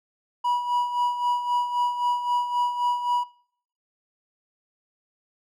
triangle tone with tremolo, 973 Hz, B5, 26 cents flat, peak -18 dBFS, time 0.44-3.24 s, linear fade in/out 10 ms, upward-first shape sine, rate 3.8 Hz, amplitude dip 65%, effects noise-tail reverb RT60 0.6 s tail -22 dB re dry

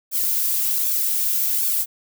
violet noise with flanger, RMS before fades -21 dBFS, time 0.11-1.86 s, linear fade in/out 50 ms, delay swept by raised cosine 0.99 to 3.19 ms, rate 1.3 Hz, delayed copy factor -0.7, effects none

